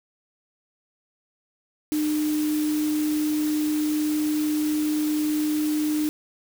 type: tone in noise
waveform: sine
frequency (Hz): 303.5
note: D#4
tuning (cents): -43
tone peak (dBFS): -21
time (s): 1.92-6.09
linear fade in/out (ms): 0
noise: white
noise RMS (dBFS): -36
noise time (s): 1.92-6.09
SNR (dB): +12
effects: none